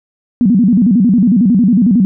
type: tone with vibrato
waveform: sine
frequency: 214.1 Hz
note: A3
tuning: 47 cents flat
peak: -6 dBFS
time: 0.41-2.05 s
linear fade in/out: 0 ms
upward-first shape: square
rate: 11 Hz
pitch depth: 220 cents each way
effects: none